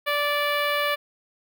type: tone with notch filter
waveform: 10% pulse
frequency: 583 Hz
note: D5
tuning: 13 cents flat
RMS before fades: -24 dBFS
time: 0.06-0.96 s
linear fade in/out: 20 ms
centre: 7500 Hz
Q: 0.55
effects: none